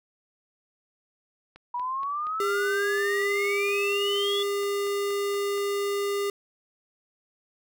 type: click train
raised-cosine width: 0.3 ms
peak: -31 dBFS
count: 18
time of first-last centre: 1.56-5.579 s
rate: 4.23 Hz
type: exponential sweep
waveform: sine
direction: up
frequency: 961 to 3478 Hz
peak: -27 dBFS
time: 1.74-4.43 s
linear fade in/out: 5 ms
type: tone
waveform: square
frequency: 403.1 Hz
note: G4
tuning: 48 cents sharp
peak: -26 dBFS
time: 2.4-6.3 s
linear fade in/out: 2 ms
effects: none